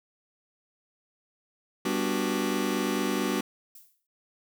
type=chord; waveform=sawtooth; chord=G major seventh; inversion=none; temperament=just; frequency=196 / 245 / 294 / 367.5 Hz; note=G3 / B3 / D4 / F#4; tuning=0 / -14 / +2 / -12 cents; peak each=-27 dBFS; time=1.85-3.41 s; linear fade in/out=5 ms
type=noise with exponential decay; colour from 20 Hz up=violet; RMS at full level=-46 dBFS; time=3.75-4.07 s; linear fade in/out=5 ms; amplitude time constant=68 ms
effects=none

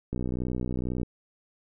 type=click train; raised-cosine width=3 ms; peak=-18 dBFS; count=57; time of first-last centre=0.13-1.032 s; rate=62.1 Hz; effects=none

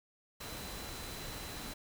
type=tone in noise; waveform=sine; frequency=4022 Hz; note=B7; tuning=31 cents sharp; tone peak=-52 dBFS; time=0.4-1.74 s; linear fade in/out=10 ms; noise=pink; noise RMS=-44 dBFS; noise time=0.4-1.74 s; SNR=-11 dB; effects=none

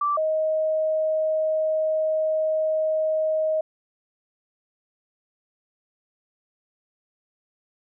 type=tone pair in turn; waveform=sine; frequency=1168 / 627.7 Hz; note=D6 / D#5; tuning=-10 / +15 cents; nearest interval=major seventh; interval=1075 cents; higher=first; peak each=-20 dBFS; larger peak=neither; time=0.01-0.17 / 0.17-3.61 s; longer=second; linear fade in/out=5 ms; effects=none

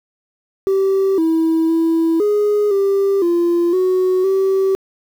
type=tone with pitch steps; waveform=sine; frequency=387.2 / 324.4 / 328.1 / 415.5 / 394.5 / 344 / 370.2 / 384.9 Hz; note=G4 / E4 / E4 / G#4 / G4 / F4 / F#4 / G4; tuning=-21 / -28 / -8 / +1 / +11 / -26 / +1 / -32 cents; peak=-10 dBFS; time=0.67-4.75 s; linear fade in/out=0 ms; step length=510 ms; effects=tanh soft clip ceiling -11 dBFS + 7-bit

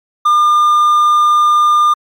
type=tone; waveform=triangle; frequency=1204 Hz; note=D6; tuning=43 cents sharp; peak=-5 dBFS; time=0.25-1.94 s; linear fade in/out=10 ms; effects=MP3 64 kbps

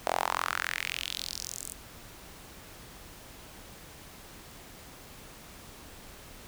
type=tone with high-pass filter sweep; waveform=sawtooth; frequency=43.65 Hz; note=F1; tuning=in tune; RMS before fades=-34 dBFS; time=0.06-1.73 s; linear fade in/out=0 ms; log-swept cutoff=650 to 8900 Hz; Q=3.3; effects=pink hiss -49 dBFS RMS until 6.47 s

